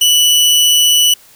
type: tone with amplitude modulation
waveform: sawtooth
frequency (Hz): 2960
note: F#7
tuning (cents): 0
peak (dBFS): -3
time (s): 0.01-1.14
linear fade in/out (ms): 5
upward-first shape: sine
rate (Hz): 155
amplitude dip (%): 30
effects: white hiss -44 dBFS RMS until 1.35 s